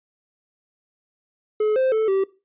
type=tone with pitch steps; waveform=triangle; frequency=427.4 / 522 / 438.7 / 387 Hz; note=G#4 / C5 / A4 / G4; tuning=+50 / -4 / -5 / -22 cents; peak=-15 dBFS; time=1.6-2.24 s; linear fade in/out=5 ms; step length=160 ms; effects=noise-tail reverb RT60 0.3 s tail -20 dB re dry + resampled to 8000 Hz